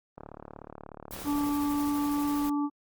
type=click train; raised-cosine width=1 ms; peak=-28 dBFS; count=49; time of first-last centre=0.18-1.491 s; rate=36.6 Hz
type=noise with tremolo; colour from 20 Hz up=violet; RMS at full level=-42 dBFS; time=1.11-2.49 s; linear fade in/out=0 ms; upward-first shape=square; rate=12 Hz; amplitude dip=50%
type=noise; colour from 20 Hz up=pink; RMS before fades=-43 dBFS; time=1.12-2.5 s; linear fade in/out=5 ms
type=harmonic tone; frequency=290 Hz; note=D4; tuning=22 cents flat; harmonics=1 / 3 / 4; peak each=-26 / -37 / -38 dBFS; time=1.24-2.7 s; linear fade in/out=50 ms
effects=Opus 32 kbps